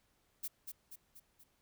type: noise with echo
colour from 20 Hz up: violet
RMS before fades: -40 dBFS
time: 0.43-0.48 s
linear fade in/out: 10 ms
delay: 240 ms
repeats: 4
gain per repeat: -5 dB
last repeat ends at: 1.44 s
effects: pink hiss -75 dBFS RMS until 1.61 s